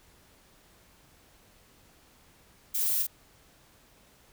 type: noise with echo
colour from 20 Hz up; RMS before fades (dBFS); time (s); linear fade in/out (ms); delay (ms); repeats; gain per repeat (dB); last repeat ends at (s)
violet; -29; 2.74-3.03; 10; 41; 1; -3; 3.071
effects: pink hiss -60 dBFS RMS until 4.32 s